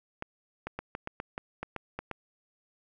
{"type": "clicks", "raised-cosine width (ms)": 0.5, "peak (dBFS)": -20, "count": 11, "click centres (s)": [0.224, 0.67, 0.79, 0.951, 1.074, 1.201, 1.379, 1.63, 1.763, 1.99, 2.113], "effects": []}